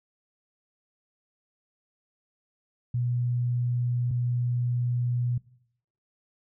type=tone pair in turn; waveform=sine; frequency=122 / 122 Hz; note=B2 / B2; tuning=-21 / -21 cents; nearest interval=unison; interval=0 cents; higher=neither; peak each=-24 dBFS; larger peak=neither; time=2.94-4.11 / 4.11-5.38 s; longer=second; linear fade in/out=5 ms; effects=noise-tail reverb RT60 0.7 s tail -21 dB re dry